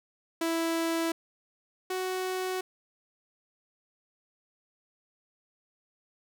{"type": "tone pair in turn", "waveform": "sawtooth", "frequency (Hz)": [330, 371.6], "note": ["E4", "F#4"], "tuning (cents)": [2, 7], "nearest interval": "major second", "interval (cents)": 205, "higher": "second", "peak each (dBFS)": [-23, -26], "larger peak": "first", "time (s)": [[0.41, 1.12], [1.9, 2.61]], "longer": "neither", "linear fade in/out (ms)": 5, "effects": []}